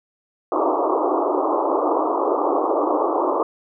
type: band-pass noise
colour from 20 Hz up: pink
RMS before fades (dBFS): -20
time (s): 0.52-3.43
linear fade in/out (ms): 2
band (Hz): 290 to 1200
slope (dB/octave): 96
effects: none